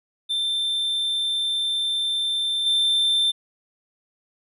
triangle tone with level steps, 3565 Hz, A7, 22 cents sharp, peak -20 / -16 dBFS, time 0.29-3.32 s, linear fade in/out 20 ms, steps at 2.66 s, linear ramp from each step 5 ms, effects resampled to 32000 Hz

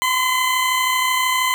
20% pulse tone pair together, 1020.1 / 1053 Hz, C6 / C6, -44 / +11 cents, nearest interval minor second, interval 55 cents, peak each -12 / -21 dBFS, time 0.02-1.54 s, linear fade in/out 0 ms, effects none

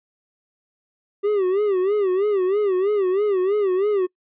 triangle tone with vibrato, 392.4 Hz, G4, 2 cents sharp, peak -15 dBFS, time 1.23-4.07 s, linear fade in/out 20 ms, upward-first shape sine, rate 3.1 Hz, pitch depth 130 cents each way, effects noise-tail reverb RT60 0.1 s tail -25 dB re dry + resampled to 8000 Hz

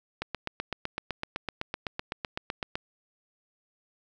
click train, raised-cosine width 0.3 ms, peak -15 dBFS, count 21, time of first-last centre 0.22-2.755 s, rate 7.89 Hz, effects none

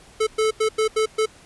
square tone bursts at uneven times, 436.2 Hz, A4, 15 cents flat, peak -18 dBFS, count 6, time 0.2-0.27 / 0.38-0.51 / 0.6-0.69 / 0.78-0.88 / 0.96-1.06 / 1.18-1.26 s, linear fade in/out 10 ms, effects pink hiss -49 dBFS RMS until 1.45 s + resampled to 24000 Hz

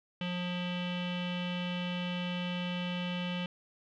square tone with low-pass filter, 178.1 Hz, F3, 34 cents sharp, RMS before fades -35 dBFS, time 0.21-3.46 s, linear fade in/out 2 ms, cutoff 3000 Hz, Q 6.1, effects none

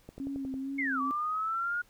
click train, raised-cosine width 2 ms, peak -30 dBFS, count 6, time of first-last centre 0.09-0.54 s, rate 11.1 Hz
sine tone with vibrato, 270.6 Hz, C#4, 42 cents flat, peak -33 dBFS, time 0.2-1.11 s, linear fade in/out 0 ms, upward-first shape sine, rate 2.2 Hz, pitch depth 40 cents each way
sine linear two-way sweep, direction down then up, 2217 to 1137 to 1444 Hz, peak -29 dBFS, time 0.78-1.82 s, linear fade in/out 10 ms, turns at 1.01 s
effects pink hiss -64 dBFS RMS until 1.89 s

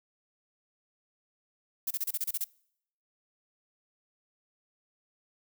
violet noise bursts, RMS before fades -31 dBFS, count 9, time 1.87-2.443 s, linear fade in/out 5 ms, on 37 ms, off 30 ms, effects noise-tail reverb RT60 0.7 s tail -25 dB re dry

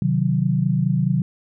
sine chord, C diminished, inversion none, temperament equal, 130.81 / 155.56 / 185 Hz, C3 / Eb3 / Gb3, 0 / 0 / 0 cents, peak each -21 dBFS, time 0.02-1.22 s, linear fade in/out 2 ms, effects none

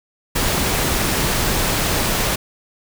pink noise, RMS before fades -19 dBFS, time 0.35-2.36 s, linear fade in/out 10 ms, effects none

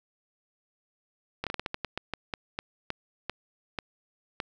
slowing click train, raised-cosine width 0.3 ms, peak -15 dBFS, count 16, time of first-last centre 1.44-4.402 s, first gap 27 ms, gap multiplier 1.25, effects none

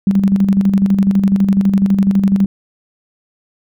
sine tone with tremolo, 196 Hz, G3, in tune, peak -7 dBFS, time 0.07-2.46 s, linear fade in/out 2 ms, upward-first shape square, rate 12 Hz, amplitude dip 55%, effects none

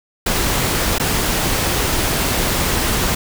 pink noise with dropouts, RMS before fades -18 dBFS, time 0.26-3.15 s, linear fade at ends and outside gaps 5 ms, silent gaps 0.984-0.997 s, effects none

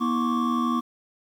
triangle tone cluster, 240.6 / 322.6 / 1083 / 1155 Hz, B3 / E4 / C#6 / D6, -45 / -37 / -41 / -29 cents, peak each -22 / -29 / -28 / -26 dBFS, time 0-0.81 s, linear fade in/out 20 ms, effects 9-bit

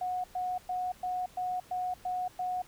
sine tone bursts, 730 Hz, F#5, 24 cents flat, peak -30 dBFS, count 8, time 0.01-2.62 s, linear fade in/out 5 ms, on 230 ms, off 110 ms, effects pink hiss -57 dBFS RMS until 2.67 s

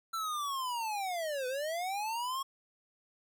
square linear two-way sweep, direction down then up, 1350 to 496.5 to 1098 Hz, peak -34 dBFS, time 0.13-2.43 s, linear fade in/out 10 ms, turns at 1.47 s, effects none

